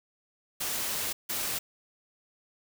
white noise bursts at uneven times, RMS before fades -32 dBFS, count 2, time 0.6-1.13 / 1.29-1.59 s, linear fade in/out 10 ms, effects none

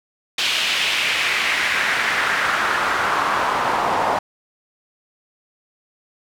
pink noise with band-pass filter sweep, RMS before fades -20 dBFS, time 0.38-4.19 s, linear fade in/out 5 ms, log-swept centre 3200 to 830 Hz, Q 2.1, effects none

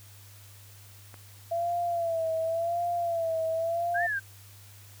click, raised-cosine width 0.5 ms, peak -31 dBFS, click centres 1.142 s
sine tone with vibrato, 671 Hz, E5, 31 cents sharp, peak -26 dBFS, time 1.51-4.07 s, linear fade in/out 10 ms, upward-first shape sine, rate 0.91 Hz, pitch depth 64 cents each way
sine linear two-way sweep, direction up then down, 1536 to 1834 to 1536 Hz, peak -27 dBFS, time 3.94-4.2 s, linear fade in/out 20 ms, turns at 4.04 s
effects added 100 Hz sine -50 dBFS peak until 5 s + white hiss -54 dBFS RMS until 5 s

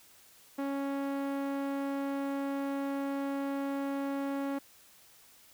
sawtooth tone with low-pass filter, 277.2 Hz, C#4, in tune, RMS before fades -34 dBFS, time 0.58-4.59 s, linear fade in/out 10 ms, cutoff 1800 Hz, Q 0.53, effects white hiss -59 dBFS RMS until 5.53 s

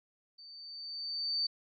sine tone with level ramp, 4578 Hz, D8, 45 cents flat, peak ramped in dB -50 to -28 dBFS, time 0.38-1.47 s, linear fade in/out 10 ms, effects none

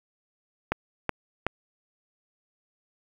click train, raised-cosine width 0.5 ms, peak -9 dBFS, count 3, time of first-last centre 0.72-1.466 s, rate 2.68 Hz, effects 8-bit

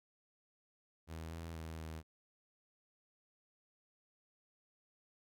sawtooth tone with pitch steps, 80.9 / 82.8 / 80.6 / 79.7 Hz, E2 / E2 / E2 / D#2, -32 / +8 / -38 / +42 cents, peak -40 dBFS, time 1.07-2.03 s, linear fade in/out 50 ms, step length 240 ms, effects none

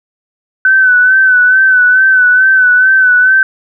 sine tone with vibrato, 1514 Hz, F#6, 39 cents sharp, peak -4 dBFS, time 0.65-3.43 s, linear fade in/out 2 ms, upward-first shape sine, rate 2.3 Hz, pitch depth 44 cents each way, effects none

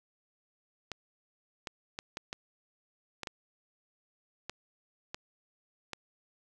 clicks, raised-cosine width 0.2 ms, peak -20 dBFS, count 10, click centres 0.917 / 1.672 / 1.989 / 2.171 / 2.329 / 3.233 / 3.272 / 4.496 / 5.145 / 5.933 s, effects none

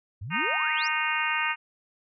sine exponential sweep, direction up, 86.3 to 5950 Hz, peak -33 dBFS, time 0.21-0.88 s, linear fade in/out 10 ms
harmonic tone, 308.8 Hz, D#4, 13 cents flat, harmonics 3 / 4 / 5 / 6 / 7 / 8 / 9, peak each -32 / -32 / -32 / -32 / -32 / -32 / -32 dBFS, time 0.3-1.56 s, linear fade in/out 50 ms
effects none

